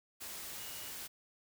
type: tone in noise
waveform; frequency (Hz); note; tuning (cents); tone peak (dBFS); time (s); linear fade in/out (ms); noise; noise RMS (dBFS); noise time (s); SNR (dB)
sine; 2891; F#7; -41; -54; 0.58-0.92; 20; white; -45; 0.2-1.08; -12
effects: none